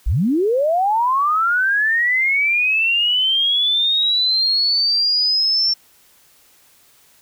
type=linear sweep; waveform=sine; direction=up; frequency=34.48 to 5440 Hz; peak=-14 dBFS; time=0.06-5.74 s; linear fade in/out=10 ms; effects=white hiss -53 dBFS RMS until 7.21 s